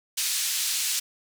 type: band-pass noise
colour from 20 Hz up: white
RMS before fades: -27 dBFS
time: 0.17-1 s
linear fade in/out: 10 ms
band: 2800 to 9100 Hz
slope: 12 dB/octave
effects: none